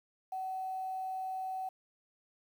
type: tone with quantisation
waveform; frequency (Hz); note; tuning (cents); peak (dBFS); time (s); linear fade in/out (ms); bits
sine; 755; F#5; +35; -35; 0.32-1.69; 5; 10
effects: none